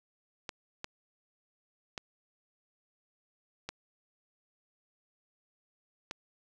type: clicks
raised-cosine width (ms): 0.2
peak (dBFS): -20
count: 5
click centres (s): 0.492 / 0.844 / 1.978 / 3.69 / 6.111
effects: none